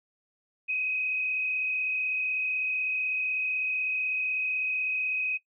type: tone with frequency modulation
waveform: sine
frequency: 2523 Hz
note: D#7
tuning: 23 cents sharp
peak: -26 dBFS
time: 0.68-5.38 s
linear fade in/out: 20 ms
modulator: 36 Hz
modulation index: 1
effects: noise-tail reverb RT60 0.1 s tail -20 dB re dry